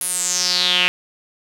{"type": "tone with band-pass filter sweep", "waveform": "sawtooth", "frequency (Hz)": 180, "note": "F#3", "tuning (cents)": -47, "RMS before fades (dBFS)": -19, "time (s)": [0.01, 0.88], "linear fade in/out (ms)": 0, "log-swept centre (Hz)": [11000, 2600], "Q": 5.5, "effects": []}